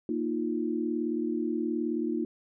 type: chord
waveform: sine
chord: Bb suspended fourth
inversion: none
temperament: just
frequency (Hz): 233.1 / 310.8 / 349.6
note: Bb3 / Eb4 / F4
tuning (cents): 0 / -2 / +2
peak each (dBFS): -32 / -31 / -32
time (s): 0.09-2.25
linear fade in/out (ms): 2
effects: none